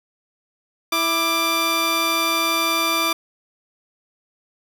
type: tone pair together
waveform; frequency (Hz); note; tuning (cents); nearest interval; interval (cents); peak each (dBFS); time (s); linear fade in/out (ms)
15% pulse; 329.6 / 1182; E4 / D6; 0 / +11; octave + minor seventh; 2211; -18 / -13; 0.92-3.13; 5
effects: none